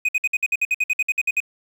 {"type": "tone bursts", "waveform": "triangle", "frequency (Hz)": 2500, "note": "D#7", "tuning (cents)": 8, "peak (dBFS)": -15, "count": 15, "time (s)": [0.05, 1.403], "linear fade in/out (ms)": 5, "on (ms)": 37, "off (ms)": 57, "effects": ["8-bit"]}